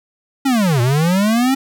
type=linear two-way sweep; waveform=square; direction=down then up; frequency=281.4 to 115.8 to 272.9 Hz; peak=-13 dBFS; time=0.45-1.55 s; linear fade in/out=10 ms; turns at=0.81 s; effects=none